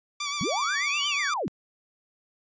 10% pulse tone with vibrato, 1156 Hz, D6, 28 cents flat, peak -20 dBFS, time 0.2-1.34 s, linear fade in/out 5 ms, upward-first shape sine, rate 8.2 Hz, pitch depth 50 cents each way
sine linear two-way sweep, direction up then down, 130.9 to 3136 to 130.9 Hz, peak -26 dBFS, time 0.41-1.48 s, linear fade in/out 0 ms, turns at 1.06 s
effects resampled to 16000 Hz

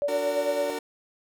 sine tone with tremolo, 576 Hz, D5, 34 cents flat, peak -21 dBFS, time 0.02-0.7 s, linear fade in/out 0 ms, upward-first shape triangle, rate 8.9 Hz, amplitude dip 70%
30% pulse chord, D augmented, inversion none, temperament equal with one note detuned, 293.7 / 370 / 457.4 Hz, D4 / F#4 / A#4, 0 / 0 / -33 cents, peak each -33 / -34 / -29 dBFS, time 0.08-0.79 s, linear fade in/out 5 ms
effects none

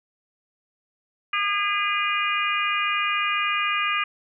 harmonic tone with a mistuned harmonic, 406 Hz, G#4, 39 cents flat, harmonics 3 / 4 / 5 / 6 / 7, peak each -25 / -31 / -30 / -26 / -30 dBFS, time 1.33-4.04 s, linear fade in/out 5 ms, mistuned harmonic 4, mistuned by +17 cents, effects none

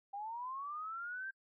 sine linear sweep, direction up, 785 to 1590 Hz, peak -40 dBFS, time 0.13-1.31 s, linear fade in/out 10 ms, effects noise-tail reverb RT60 0.1 s tail -26 dB re dry

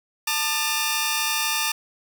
10% pulse tone cluster, 886 / 1208 / 2808 Hz, A5 / D6 / F7, +12 / +48 / +9 cents, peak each -18 dBFS, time 0.27-1.72 s, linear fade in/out 5 ms, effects none

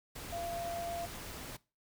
sine tone in noise, 685 Hz, F5, 34 cents flat, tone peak -37 dBFS, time 0.32-1.06 s, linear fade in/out 10 ms, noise pink, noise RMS -45 dBFS, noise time 0.15-1.57 s, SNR +5 dB, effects noise-tail reverb RT60 0.3 s tail -21 dB re dry

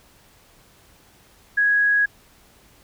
sine tone, 1661.2 Hz, G#6, in tune, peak -15 dBFS, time 1.57-2.06 s, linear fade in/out 10 ms, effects pink hiss -54 dBFS RMS until 2.83 s

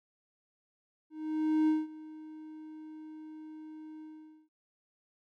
triangle tone with ADSR envelope, 311.1 Hz, D#4, in tune, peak -21 dBFS, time 1.1-4.49 s, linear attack 580 ms, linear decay 190 ms, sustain -21 dB, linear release 470 ms, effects none

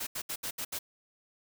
white noise bursts at uneven times, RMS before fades -36 dBFS, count 6, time 0-0.07 / 0.15-0.22 / 0.29-0.36 / 0.43-0.51 / 0.58-0.65 / 0.72-0.79 s, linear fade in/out 10 ms, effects none

